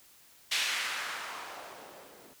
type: noise with low-pass filter sweep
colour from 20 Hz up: violet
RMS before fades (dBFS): -37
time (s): 0.51-2.34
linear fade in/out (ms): 10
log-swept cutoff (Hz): 3000 to 330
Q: 1.3
effects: white hiss -59 dBFS RMS until 2.4 s